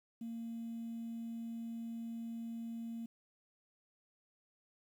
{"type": "tone", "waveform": "sine", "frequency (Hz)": 230, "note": "A#3", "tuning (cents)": -23, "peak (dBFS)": -39, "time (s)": [0.21, 3.06], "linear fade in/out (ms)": 5, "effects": ["tanh soft clip ceiling -37 dBFS", "11-bit"]}